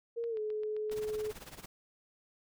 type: tone with pitch glide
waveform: sine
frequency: 466.2 to 427.5 Hz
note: A#4 to A4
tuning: 0 to -50 cents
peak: -33 dBFS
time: 0.16-1.32 s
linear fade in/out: 20 ms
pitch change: -150 cents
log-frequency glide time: 0.29-0.39 s
type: click train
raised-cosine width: 0.3 ms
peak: -39 dBFS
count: 6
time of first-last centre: 0.24-0.897 s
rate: 7.61 Hz
type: noise with tremolo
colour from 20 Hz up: pink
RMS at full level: -46 dBFS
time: 0.91-1.66 s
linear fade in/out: 5 ms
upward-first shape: sine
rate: 18 Hz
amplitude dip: 80%
effects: none